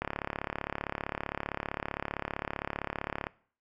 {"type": "click train", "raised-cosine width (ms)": 0.5, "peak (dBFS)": -17, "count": 116, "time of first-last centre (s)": [0.02, 3.269], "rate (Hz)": 35.4, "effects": ["noise-tail reverb RT60 0.5 s tail -21 dB re dry"]}